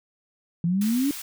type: exponential sweep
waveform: sine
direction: up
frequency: 164.81 to 293.7 Hz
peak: -20 dBFS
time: 0.64-1.11 s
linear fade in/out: 2 ms
type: high-pass noise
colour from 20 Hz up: white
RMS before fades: -36 dBFS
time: 0.81-1.22 s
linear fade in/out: 5 ms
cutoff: 1300 Hz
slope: 12 dB/octave
effects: none